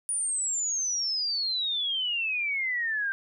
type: exponential sweep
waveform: sine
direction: down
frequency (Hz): 9660 to 1569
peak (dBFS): -26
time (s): 0.09-3.12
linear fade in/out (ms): 0
effects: none